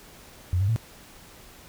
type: tone with pitch steps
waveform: sine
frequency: 90.2 / 98 / 112.9 Hz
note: F#2 / G2 / A2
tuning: -44 / 0 / +45 cents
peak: -20 dBFS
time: 0.53-0.761 s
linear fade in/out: 0 ms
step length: 77 ms
effects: pink hiss -49 dBFS RMS until 1.68 s